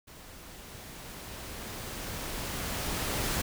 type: noise with level ramp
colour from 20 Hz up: pink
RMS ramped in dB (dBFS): -50 to -30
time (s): 0.07-3.42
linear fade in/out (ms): 10
effects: none